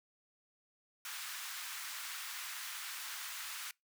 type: high-pass noise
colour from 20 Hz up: pink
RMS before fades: -44 dBFS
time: 1.05-3.71 s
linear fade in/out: 2 ms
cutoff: 1200 Hz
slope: 24 dB/octave
effects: noise-tail reverb RT60 0.2 s tail -26 dB re dry